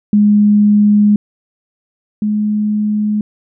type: tone pair in turn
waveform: sine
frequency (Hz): 207.7 / 210.7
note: G#3 / G#3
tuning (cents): 0 / +25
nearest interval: unison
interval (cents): 25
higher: second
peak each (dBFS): -6 / -12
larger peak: first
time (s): 0.13-1.16 / 2.22-3.21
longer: first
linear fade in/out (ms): 2
effects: none